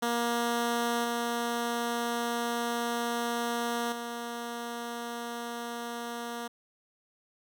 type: tone with level steps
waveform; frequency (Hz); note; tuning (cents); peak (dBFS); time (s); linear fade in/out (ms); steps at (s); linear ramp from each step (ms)
10% pulse; 236.2; A#3; +23; -19 / -21 / -27; 0.02-6.48; 10; 1.04 / 3.92; 5
effects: none